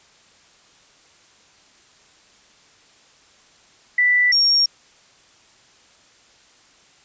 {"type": "tone pair in turn", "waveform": "sine", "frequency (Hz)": [1975.5, 5552], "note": ["B6", "F8"], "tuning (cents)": [0, -11], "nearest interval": "octave + tritone", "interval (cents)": 1789, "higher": "second", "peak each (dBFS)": -13, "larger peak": "neither", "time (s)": [[3.98, 4.32], [4.32, 4.66]], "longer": "neither", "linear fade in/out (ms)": 5, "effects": ["white hiss -53 dBFS RMS until 7.04 s", "resampled to 16000 Hz"]}